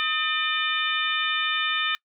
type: harmonic tone with a mistuned harmonic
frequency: 601 Hz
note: D5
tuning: 40 cents sharp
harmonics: 2 / 3 / 4 / 5 / 6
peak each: -29 / -29 / -29 / -29 / -29 dBFS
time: 0-1.95 s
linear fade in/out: 0 ms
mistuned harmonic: 2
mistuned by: +81 cents
effects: noise-tail reverb RT60 0.1 s tail -24 dB re dry